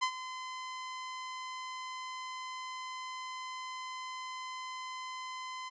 sawtooth tone with ADSR envelope, 1026 Hz, C6, 34 cents flat, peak -23 dBFS, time 0.01-5.7 s, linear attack 20 ms, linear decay 75 ms, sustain -13 dB, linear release 23 ms, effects resampled to 16000 Hz

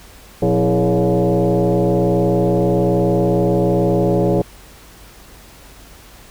sine tone with frequency modulation, 117.4 Hz, A#2, 13 cents sharp, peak -12 dBFS, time 0.42-4.42 s, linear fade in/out 5 ms, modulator 148 Hz, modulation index 3.5, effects added 50 Hz sine -46 dBFS peak until 6.3 s + pink hiss -43 dBFS RMS until 6.3 s

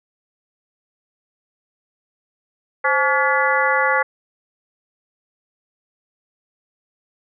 harmonic tone with a mistuned harmonic, 284.6 Hz, C#4, 46 cents sharp, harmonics 2 / 3 / 4 / 5 / 6 / 7, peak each -22 / -22 / -22 / -22 / -22 / -22 dBFS, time 2.84-4.03 s, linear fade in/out 10 ms, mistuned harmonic 2, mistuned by -140 cents, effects none

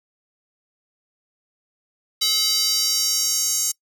square tone with high-pass filter sweep, 428.7 Hz, A4, 45 cents flat, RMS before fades -21 dBFS, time 2.21-3.72 s, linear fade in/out 10 ms, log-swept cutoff 4100 to 6800 Hz, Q 3.3, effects noise-tail reverb RT60 0.1 s tail -23 dB re dry

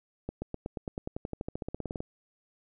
accelerating click train, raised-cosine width 2 ms, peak -21 dBFS, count 22, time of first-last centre 0.29-2.005 s, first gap 130 ms, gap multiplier 0.95, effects none

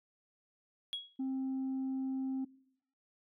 sine tone with exponential decay, 3322 Hz, G#7, in tune, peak -31 dBFS, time 0.93-1.16 s, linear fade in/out 0 ms, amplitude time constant 49 ms
sine tone, 264.5 Hz, C4, 19 cents sharp, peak -31 dBFS, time 1.19-2.45 s, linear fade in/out 10 ms
effects noise-tail reverb RT60 0.8 s tail -24 dB re dry + tanh soft clip ceiling -32 dBFS

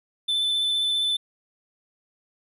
triangle tone with vibrato, 3520 Hz, A7, in tune, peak -20 dBFS, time 0.28-1.17 s, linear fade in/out 10 ms, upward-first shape sine, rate 15 Hz, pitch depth 15 cents each way, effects none

